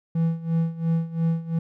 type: tone with tremolo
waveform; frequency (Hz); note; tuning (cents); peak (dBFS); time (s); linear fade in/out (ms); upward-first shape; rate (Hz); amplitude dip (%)
triangle; 164.81; E3; 0; -16; 0.15-1.59; 5; sine; 2.9; 85
effects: none